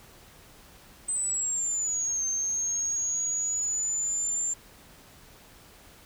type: linear two-way sweep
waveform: sine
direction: down then up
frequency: 8200 to 6300 to 7290 Hz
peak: -26 dBFS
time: 1.08-4.54 s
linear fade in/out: 10 ms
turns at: 2.25 s
effects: pink hiss -53 dBFS RMS until 6.05 s